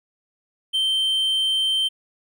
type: tone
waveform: triangle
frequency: 3120 Hz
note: G7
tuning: 9 cents flat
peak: -17 dBFS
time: 0.73-1.89 s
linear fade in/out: 20 ms
effects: none